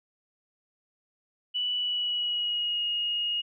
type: tone with pitch glide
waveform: sine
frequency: 2960 to 2869 Hz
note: F#7 to F7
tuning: 0 to +46 cents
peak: -26 dBFS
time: 1.54-3.42 s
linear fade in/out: 20 ms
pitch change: -54 cents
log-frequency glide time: 1.75-2.84 s
effects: none